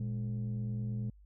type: tone pair together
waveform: sine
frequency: 117.32 / 206.7 Hz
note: A#2 / G#3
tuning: +12 / -8 cents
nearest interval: minor seventh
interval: 980 cents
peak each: -32 / -37 dBFS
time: 0-1.1 s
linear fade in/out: 5 ms
effects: tanh soft clip ceiling -30 dBFS + added 50 Hz sine -55 dBFS peak until 1.25 s